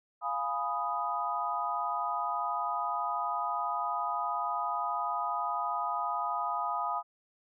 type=chord; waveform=sine; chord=F half-diminished seventh; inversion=none; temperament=equal; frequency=698.5 / 830.6 / 987.8 / 1244.5 Hz; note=F5 / Ab5 / Cb6 / Eb6; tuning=0 / 0 / 0 / 0 cents; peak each=-37 / -36 / -36 / -33 dBFS; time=0.21-7.03 s; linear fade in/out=50 ms; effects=none